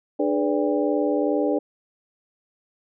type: tone cluster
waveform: sine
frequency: 297.5 / 416.7 / 499.2 / 579 / 800 Hz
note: D4 / G#4 / B4 / D5 / G5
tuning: +22 / +6 / +19 / -25 / +35 cents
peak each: -23 / -26 / -26 / -26 / -32 dBFS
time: 0.19-1.59 s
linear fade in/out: 10 ms
effects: none